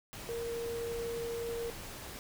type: tone in noise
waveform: sine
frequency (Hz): 466.2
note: A#4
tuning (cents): 0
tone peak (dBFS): -35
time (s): 0.29-1.7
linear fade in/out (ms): 0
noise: pink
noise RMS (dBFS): -45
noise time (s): 0.13-2.19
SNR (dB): +7
effects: none